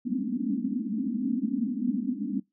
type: band-pass noise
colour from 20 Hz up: pink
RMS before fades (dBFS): -29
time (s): 0.05-2.4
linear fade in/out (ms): 10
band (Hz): 200 to 290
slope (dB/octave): 96
effects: noise-tail reverb RT60 0.2 s tail -23 dB re dry